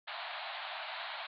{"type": "band-pass noise", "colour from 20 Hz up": "pink", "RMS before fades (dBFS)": -42, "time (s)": [0.07, 1.27], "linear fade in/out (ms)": 10, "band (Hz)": [620, 4300], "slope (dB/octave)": 96, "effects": []}